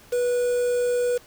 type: tone with quantisation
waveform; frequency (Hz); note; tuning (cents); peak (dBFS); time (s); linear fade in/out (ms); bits
triangle; 488.7; B4; -18; -18; 0.12-1.18; 10; 6
effects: pink hiss -51 dBFS RMS until 1.26 s